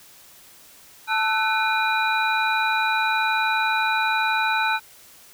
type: tone cluster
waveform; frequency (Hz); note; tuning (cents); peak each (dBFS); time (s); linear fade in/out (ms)
sine; 880 / 1321 / 1502 / 2433 / 3928; A5 / E6 / F#6 / D#7 / B7; 0 / +3 / +26 / -39 / -10; -23 / -29 / -24 / -26 / -30; 1.07-4.8; 50
effects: white hiss -49 dBFS RMS until 5.33 s